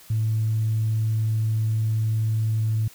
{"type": "tone", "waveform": "sine", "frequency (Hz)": 110.1, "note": "A2", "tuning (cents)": 2, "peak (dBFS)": -19, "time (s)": [0.1, 2.88], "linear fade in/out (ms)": 5, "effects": ["tanh soft clip ceiling -15 dBFS", "white hiss -49 dBFS RMS until 2.94 s"]}